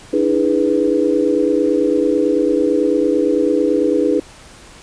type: chord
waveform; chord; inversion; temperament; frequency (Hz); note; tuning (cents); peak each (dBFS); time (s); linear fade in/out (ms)
sine; E dominant seventh; third; equal with one note detuned; 293.7 / 322.7 / 415.3 / 493.9; D4 / E4 / G#4 / B4; 0 / -37 / 0 / 0; -18; 0.13-4.2; 5
effects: pink hiss -41 dBFS RMS until 4.82 s + resampled to 22050 Hz